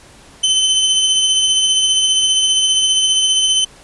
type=tone with tremolo; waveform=sawtooth; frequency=3057 Hz; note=G7; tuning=44 cents flat; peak=-7 dBFS; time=0.43-3.65 s; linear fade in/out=10 ms; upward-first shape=sine; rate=15 Hz; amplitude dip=30%; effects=pink hiss -43 dBFS RMS until 3.83 s + resampled to 24000 Hz

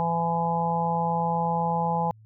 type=harmonic tone; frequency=168 Hz; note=E3; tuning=33 cents sharp; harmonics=1 / 3 / 4 / 5 / 6; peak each=-28 / -32 / -34 / -25 / -33 dBFS; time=0-2.11 s; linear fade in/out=0 ms; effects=added 109 Hz sine -49 dBFS peak until 2.25 s

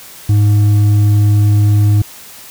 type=tone with hard clipping; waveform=sine; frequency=103.83 Hz; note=G#2; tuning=in tune; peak=-8 dBFS; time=0.29-2.02 s; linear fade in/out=5 ms; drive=4 dB; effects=white hiss -35 dBFS RMS until 2.5 s

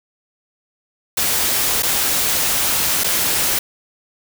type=noise with dropouts; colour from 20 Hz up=white; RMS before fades=-18 dBFS; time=1.17-3.59 s; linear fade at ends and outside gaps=5 ms; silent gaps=1.824-1.831 / 3.037-3.042 s; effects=none

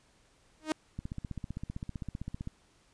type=tone with exponential growth; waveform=sawtooth; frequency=311.1 Hz; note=D#4; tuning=in tune; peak=-21 dBFS; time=0.6-0.72 s; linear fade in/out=0 ms; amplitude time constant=24 ms
type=click train; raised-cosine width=5 ms; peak=-25 dBFS; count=24; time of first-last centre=0.99-2.474 s; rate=15.5 Hz
effects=pink hiss -66 dBFS RMS until 2.93 s + resampled to 22050 Hz

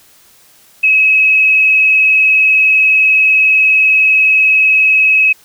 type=tone with vibrato; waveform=sine; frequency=2568 Hz; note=E7; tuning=46 cents flat; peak=-6 dBFS; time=0.83-5.33 s; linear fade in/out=10 ms; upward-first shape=square; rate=20 Hz; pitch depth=18 cents each way; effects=white hiss -46 dBFS RMS until 5.44 s

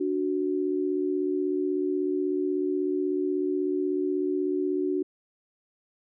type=tone pair together; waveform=sine; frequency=293.7 / 370 Hz; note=D4 / F#4; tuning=0 / 0 cents; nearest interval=major third; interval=400 cents; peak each=-28 / -26 dBFS; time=0-5.03 s; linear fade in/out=10 ms; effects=none

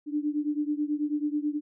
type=beating tone pair; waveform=sine; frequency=293.7 / 302.9 Hz; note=D4 / D#4; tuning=0 / -46 cents; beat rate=9.2 Hz; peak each=-28 / -30 dBFS; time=0.06-1.61 s; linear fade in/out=50 ms; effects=none

